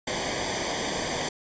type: noise with comb filter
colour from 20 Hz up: pink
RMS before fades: -29 dBFS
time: 0.07-1.29 s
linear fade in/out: 5 ms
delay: 0.74 ms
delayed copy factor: -0.8
effects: resampled to 16000 Hz